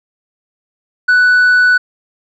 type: tone with tanh clipping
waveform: triangle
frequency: 1486 Hz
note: F#6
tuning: 7 cents sharp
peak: -7 dBFS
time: 1.08-1.78 s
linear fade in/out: 10 ms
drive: 7 dB
effects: none